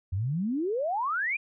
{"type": "exponential sweep", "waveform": "sine", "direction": "up", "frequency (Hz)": [86.2, 2489], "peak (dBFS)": -26, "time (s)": [0.12, 1.37], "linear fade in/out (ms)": 10, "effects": []}